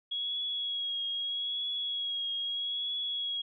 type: tone with vibrato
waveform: sine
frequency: 3322 Hz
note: G#7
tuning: in tune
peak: -31 dBFS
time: 0.11-3.42 s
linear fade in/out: 10 ms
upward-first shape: triangle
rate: 0.79 Hz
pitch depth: 31 cents each way
effects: none